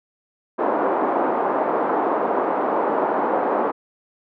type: band-pass noise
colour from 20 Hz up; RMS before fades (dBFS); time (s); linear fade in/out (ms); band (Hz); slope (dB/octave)
white; -21; 0.58-3.72; 20; 270 to 1000; 24
effects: none